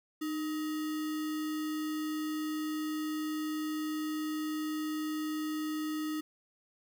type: tone with sample-and-hold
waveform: sine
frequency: 307.8 Hz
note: D#4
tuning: 19 cents flat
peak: -32 dBFS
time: 0.21-6.21 s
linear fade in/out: 10 ms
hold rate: 1575 Hz
effects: none